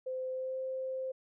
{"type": "tone with pitch glide", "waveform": "sine", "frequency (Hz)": [516, 522.6], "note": ["C5", "C5"], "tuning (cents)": [-24, -2], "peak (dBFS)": -34, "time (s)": [0.06, 1.12], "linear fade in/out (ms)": 10, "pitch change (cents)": 22, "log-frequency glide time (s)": [0.31, 0.58], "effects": []}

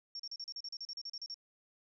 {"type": "tone bursts", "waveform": "sine", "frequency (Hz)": 5500, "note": "F8", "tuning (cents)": -27, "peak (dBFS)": -40, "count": 15, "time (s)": [0.15, 1.343], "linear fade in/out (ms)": 2, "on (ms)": 45, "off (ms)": 37, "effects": []}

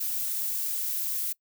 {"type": "noise", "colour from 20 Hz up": "violet", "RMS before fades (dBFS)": -30, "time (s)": [0, 1.33], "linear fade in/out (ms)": 10, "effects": ["noise-tail reverb RT60 0.1 s tail -23 dB re dry"]}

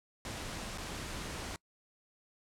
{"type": "noise with dropouts", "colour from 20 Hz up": "pink", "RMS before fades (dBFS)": -41, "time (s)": [0.25, 1.56], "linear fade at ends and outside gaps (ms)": 1, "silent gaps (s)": [0.776, 0.782], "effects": ["noise-tail reverb RT60 0.1 s tail -25 dB re dry", "low-pass 9000 Hz 12 dB/octave"]}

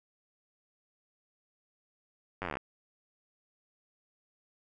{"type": "slowing click train", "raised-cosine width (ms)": 0.5, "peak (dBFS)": -20, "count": 13, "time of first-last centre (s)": [2.42, 2.57], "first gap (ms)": 10, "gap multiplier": 1.04, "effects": []}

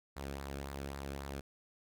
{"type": "tone with flanger", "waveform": "sawtooth", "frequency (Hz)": 69.3, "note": "C#2", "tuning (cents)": 0, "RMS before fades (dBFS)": -43, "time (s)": [0.16, 1.41], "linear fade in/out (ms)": 10, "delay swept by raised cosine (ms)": [0.32, 1.06], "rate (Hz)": 3.7, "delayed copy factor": -0.5, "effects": []}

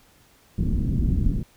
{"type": "low-pass noise", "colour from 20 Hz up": "pink", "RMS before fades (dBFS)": -22, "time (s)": [0.58, 1.43], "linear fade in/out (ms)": 5, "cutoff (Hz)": 250, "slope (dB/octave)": 24, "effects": ["pink hiss -57 dBFS RMS until 1.56 s"]}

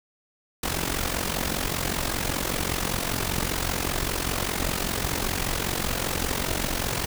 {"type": "noise with amplitude modulation", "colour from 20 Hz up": "pink", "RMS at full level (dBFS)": -24, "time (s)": [0.63, 7.06], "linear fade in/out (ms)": 5, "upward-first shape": "sine", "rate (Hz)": 45.1, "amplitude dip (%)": 75, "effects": []}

